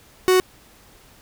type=tone; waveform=45% pulse; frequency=370.3 Hz; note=F#4; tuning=1 cent sharp; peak=-13 dBFS; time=0.28-0.4 s; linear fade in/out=0 ms; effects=pink hiss -51 dBFS RMS until 1.21 s